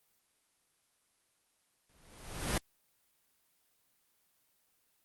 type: noise with exponential growth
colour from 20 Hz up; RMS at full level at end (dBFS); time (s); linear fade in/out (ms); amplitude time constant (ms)
pink; -29; 1.89-2.58; 5; 150
effects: white hiss -74 dBFS RMS until 5.04 s + Opus 24 kbps